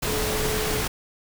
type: tone in noise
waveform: sine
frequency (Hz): 430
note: A4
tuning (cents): -40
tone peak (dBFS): -28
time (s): 0.06-0.82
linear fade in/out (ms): 10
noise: pink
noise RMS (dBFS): -26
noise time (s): 0.02-0.88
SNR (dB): -5
effects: none